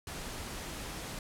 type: noise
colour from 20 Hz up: pink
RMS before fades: -41 dBFS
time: 0.07-1.19 s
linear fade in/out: 2 ms
effects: low-pass 12000 Hz 12 dB/octave